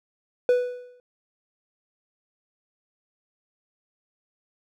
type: tone with exponential decay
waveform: triangle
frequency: 493.9 Hz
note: B4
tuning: in tune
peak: -12 dBFS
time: 0.49-1 s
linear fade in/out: 1 ms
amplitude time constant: 110 ms
effects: none